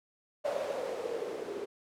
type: noise with low-pass filter sweep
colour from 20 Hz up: violet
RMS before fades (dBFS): -36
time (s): 0.44-1.66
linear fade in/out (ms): 20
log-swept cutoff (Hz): 590 to 390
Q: 7.8
effects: none

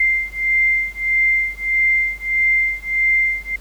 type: beating tone pair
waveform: sine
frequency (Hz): 2093 / 2094.6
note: C7 / C7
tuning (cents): 0 / +1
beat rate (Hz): 1.6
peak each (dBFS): -18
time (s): 0-3.56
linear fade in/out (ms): 5
effects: added 50 Hz sine -37 dBFS peak until 3.6 s + pink hiss -47 dBFS RMS until 3.6 s

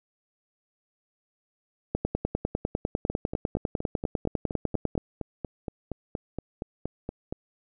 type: two click trains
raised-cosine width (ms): 2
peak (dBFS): -12 / -18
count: 31 / 19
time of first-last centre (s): 1.95-4.953 / 3.1-7.325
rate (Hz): 9.99 / 4.26
effects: none

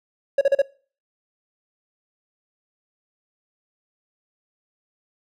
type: tone bursts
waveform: triangle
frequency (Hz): 554.4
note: C#5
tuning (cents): 0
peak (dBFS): -11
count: 4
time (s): 0.38-0.619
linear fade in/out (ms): 5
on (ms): 32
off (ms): 37
effects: noise-tail reverb RT60 0.4 s tail -22 dB re dry

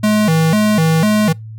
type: tone with vibrato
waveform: square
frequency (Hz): 185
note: F#3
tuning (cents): 0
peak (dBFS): -11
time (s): 0.03-1.33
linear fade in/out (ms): 10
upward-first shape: square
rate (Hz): 2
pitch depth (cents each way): 240
effects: noise-tail reverb RT60 0.2 s tail -25 dB re dry + added 110 Hz sine -28 dBFS peak until 1.58 s

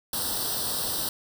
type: noise with comb filter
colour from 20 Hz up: white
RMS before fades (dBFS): -29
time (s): 0.13-1.09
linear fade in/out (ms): 2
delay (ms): 0.22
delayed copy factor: +0.9
effects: none

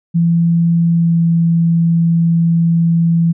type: tone with pitch glide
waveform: sine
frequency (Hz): 168.5 to 167.24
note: E3 to E3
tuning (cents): +38 to +25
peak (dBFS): -9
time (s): 0.14-3.33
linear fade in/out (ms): 20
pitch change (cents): -13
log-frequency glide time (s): 0.87-1.21
effects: none

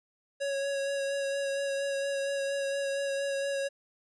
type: tone with vibrato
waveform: square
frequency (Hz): 554.4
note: C#5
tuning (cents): 0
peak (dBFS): -30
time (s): 0.4-3.69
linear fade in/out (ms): 20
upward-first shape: sine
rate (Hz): 4.3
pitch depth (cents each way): 16
effects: resampled to 24000 Hz

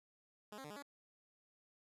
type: tone with pitch steps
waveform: 10% pulse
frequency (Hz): 209.5 / 267.3 / 149 / 207.6 / 283.3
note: G#3 / C4 / D3 / G#3 / C#4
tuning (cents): +15 / +37 / +25 / 0 / +38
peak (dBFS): -40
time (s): 0.52-0.825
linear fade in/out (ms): 5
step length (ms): 61
effects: resampled to 32000 Hz

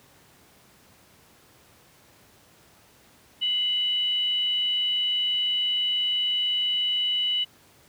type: tone with frequency modulation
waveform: sine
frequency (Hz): 2960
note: F#7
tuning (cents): 0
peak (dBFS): -22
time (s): 3.41-7.45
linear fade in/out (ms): 20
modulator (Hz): 874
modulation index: 0.2
effects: pink hiss -56 dBFS RMS until 7.88 s + high-pass 80 Hz 12 dB/octave

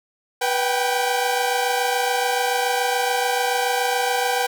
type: tone cluster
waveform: sawtooth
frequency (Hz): 489.7 / 767 / 794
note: B4 / G5 / G5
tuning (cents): -15 / -38 / +22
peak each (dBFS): -20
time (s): 0.41-4.47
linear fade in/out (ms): 10
effects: none

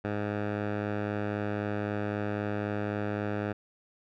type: tone with low-pass filter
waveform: 10% pulse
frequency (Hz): 103.83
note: G#2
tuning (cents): 0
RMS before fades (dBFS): -32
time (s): 0.04-3.53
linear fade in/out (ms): 10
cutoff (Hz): 1800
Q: 1
effects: none

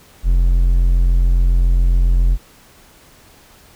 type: tone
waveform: triangle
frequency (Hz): 43.64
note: F1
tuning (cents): -1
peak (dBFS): -8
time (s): 0.23-2.38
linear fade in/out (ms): 50
effects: pink hiss -47 dBFS RMS until 3.75 s

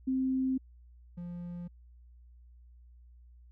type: tone pair in turn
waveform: sine / triangle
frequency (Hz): 261.6 / 174.6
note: C4 / F3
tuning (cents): 0 / 0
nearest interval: perfect fifth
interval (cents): 700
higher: first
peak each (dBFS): -27 / -36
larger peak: first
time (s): 0.07-0.58 / 1.17-1.68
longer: neither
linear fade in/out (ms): 10
effects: added 60 Hz sine -53 dBFS peak until 3.51 s

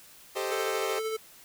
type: chord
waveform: sawtooth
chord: A half-diminished seventh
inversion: third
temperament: equal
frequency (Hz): 392 / 440 / 523.3 / 622.3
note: G4 / A4 / C5 / Eb5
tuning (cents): 0 / 0 / 0 / 0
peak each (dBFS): -29 / -33 / -31 / -33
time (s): 0.35-1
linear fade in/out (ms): 20
type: tone with tremolo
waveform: square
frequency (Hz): 440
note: A4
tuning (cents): 0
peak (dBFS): -29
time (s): 0.51-1.17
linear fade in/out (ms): 10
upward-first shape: sine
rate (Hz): 13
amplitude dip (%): 35
effects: white hiss -53 dBFS RMS until 1.44 s

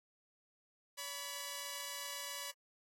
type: tone pair together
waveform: 5% pulse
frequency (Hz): 568.4 / 987.8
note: C#5 / B5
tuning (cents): +43 / 0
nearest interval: minor seventh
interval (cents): 957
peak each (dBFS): -34 / -32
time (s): 0.97-2.52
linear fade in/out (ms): 20
effects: AAC 48 kbps

